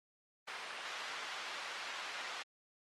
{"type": "band-pass noise", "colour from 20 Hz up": "pink", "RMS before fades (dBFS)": -44, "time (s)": [0.47, 2.43], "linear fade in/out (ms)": 10, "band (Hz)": [1000, 4000], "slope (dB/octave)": 12, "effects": ["low-pass 10000 Hz 12 dB/octave", "Opus 24 kbps"]}